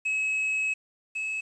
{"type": "tone pair in turn", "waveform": "triangle", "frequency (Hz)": [2570, 2585], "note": ["E7", "E7"], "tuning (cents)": [-45, -34], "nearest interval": "unison", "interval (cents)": 11, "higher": "second", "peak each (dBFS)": [-23, -27], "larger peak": "first", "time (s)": [[0.05, 0.74], [1.15, 1.41]], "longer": "first", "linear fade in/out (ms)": 10, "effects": ["resampled to 22050 Hz", "9-bit"]}